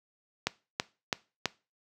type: click train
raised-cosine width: 0.2 ms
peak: -9 dBFS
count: 4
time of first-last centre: 0.47-1.457 s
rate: 3.04 Hz
effects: noise-tail reverb RT60 0.3 s tail -20 dB re dry + high-pass 100 Hz 12 dB/octave